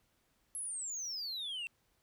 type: exponential sweep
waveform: sine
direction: down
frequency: 11175 to 2659 Hz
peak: -35 dBFS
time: 0.55-1.67 s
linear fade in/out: 0 ms
effects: tanh soft clip ceiling -37 dBFS + pink hiss -75 dBFS RMS until 2.02 s